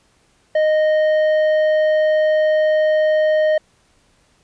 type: tone with tanh clipping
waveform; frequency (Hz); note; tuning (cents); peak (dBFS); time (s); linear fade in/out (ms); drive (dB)
sine; 619; D#5; -9; -14; 0.55-3.58; 5; 8
effects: pink hiss -58 dBFS RMS until 4.43 s + resampled to 22050 Hz